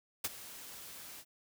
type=noise with ADSR envelope; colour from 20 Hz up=white; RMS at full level=-32 dBFS; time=0.24-1.25 s; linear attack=8 ms; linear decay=32 ms; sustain=-17 dB; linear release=63 ms; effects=none